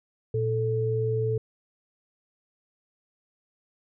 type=tone pair together; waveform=sine; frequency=116.54 / 438.6 Hz; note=A#2 / A4; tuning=0 / -6 cents; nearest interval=octave + major seventh; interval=2294 cents; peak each=-26 dBFS; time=0.34-1.38 s; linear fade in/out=5 ms; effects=none